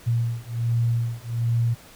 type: beating tone pair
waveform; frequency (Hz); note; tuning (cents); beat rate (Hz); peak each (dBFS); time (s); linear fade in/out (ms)
sine; 116.54 / 117.84; A#2 / A#2; 0 / +19; 1.3; -24; 0.06-1.75; 20
effects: pink hiss -48 dBFS RMS until 1.95 s